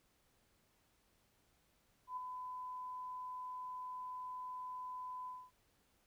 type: tone with ADSR envelope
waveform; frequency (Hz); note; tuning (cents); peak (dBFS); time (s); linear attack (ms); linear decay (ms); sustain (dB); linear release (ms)
sine; 1006; B5; +32; -38; 2.07-5.51; 100; 6; -5; 240
effects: pink hiss -75 dBFS RMS until 6.06 s